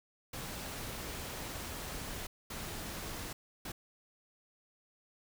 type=noise bursts at uneven times; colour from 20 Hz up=pink; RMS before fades=-42 dBFS; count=3; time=0.33-2.27 / 2.5-3.33 / 3.65-3.72 s; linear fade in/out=5 ms; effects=none